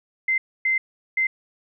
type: tone bursts at uneven times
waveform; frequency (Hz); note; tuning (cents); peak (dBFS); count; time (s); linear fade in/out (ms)
sine; 2075; C7; -15; -18; 3; 0.28-0.38 / 0.65-0.78 / 1.17-1.27; 5
effects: none